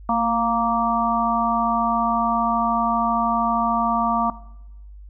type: harmonic tone with a mistuned harmonic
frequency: 233.1 Hz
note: A#3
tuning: in tune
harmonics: 1 / 3 / 4 / 5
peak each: -23 / -23 / -23 / -23 dBFS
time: 0.09-4.3 s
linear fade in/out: 2 ms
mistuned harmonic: 1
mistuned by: -37 cents
effects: noise-tail reverb RT60 0.9 s tail -18 dB re dry + added 50 Hz sine -38 dBFS peak until 5.09 s